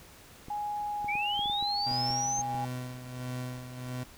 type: clicks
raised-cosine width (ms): 3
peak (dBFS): -31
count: 11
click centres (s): 0.484 / 1.045 / 1.154 / 1.393 / 1.458 / 1.498 / 1.626 / 1.913 / 2.105 / 2.392 / 2.546
type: tone with pitch glide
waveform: sine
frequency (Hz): 830.6 to 816.8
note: G#5 to G#5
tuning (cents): 0 to -29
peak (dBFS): -31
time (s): 0.5-2.65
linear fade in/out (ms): 5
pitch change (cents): -29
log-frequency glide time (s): 0.85-1.7
type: linear sweep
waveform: sine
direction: up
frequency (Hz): 2217 to 6420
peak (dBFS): -30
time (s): 1.08-2.42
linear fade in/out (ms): 10
type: tone with tremolo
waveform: 30% pulse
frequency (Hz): 125.9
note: B2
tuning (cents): +34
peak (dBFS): -31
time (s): 1.86-4.04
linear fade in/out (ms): 10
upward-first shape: sine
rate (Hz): 1.5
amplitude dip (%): 60
effects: pink hiss -53 dBFS RMS until 4.17 s